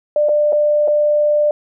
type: tone with dropouts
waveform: sine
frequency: 595 Hz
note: D5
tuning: 22 cents sharp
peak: -11 dBFS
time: 0.16-1.51 s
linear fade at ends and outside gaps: 2 ms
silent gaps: 0.287-0.291 / 0.524-0.529 / 0.877-0.881 s
effects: none